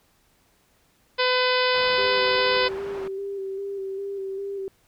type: harmonic tone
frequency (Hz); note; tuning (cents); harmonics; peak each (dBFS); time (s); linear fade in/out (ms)
504; B4; +35; 1 / 2 / 3 / 4 / 5 / 6 / 7 / 8 / 9 / 10; -23 / -26 / -28 / -29 / -30 / -31 / -31 / -32 / -33 / -33; 1.18-2.69; 20
type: low-pass noise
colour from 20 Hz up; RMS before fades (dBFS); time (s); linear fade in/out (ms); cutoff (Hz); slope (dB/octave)
white; -40; 1.74-3.08; 5; 1200; 12
type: tone with vibrato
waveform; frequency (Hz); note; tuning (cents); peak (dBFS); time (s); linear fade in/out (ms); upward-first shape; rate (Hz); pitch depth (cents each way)
sine; 392; G4; 0; -28; 1.98-4.68; 0; square; 2.5; 23
effects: pink hiss -63 dBFS RMS until 4.87 s